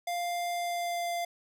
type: tone with pitch glide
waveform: square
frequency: 698.5 to 692.1 Hz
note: F5 to F5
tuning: 0 to -16 cents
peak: -31 dBFS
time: 0.07-1.25 s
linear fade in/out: 5 ms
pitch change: -16 cents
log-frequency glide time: 0.52-1.12 s
effects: none